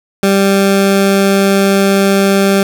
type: tone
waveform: 20% pulse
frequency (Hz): 196.4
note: G3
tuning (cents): +4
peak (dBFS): -3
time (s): 0.23-2.63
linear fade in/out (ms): 2
effects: none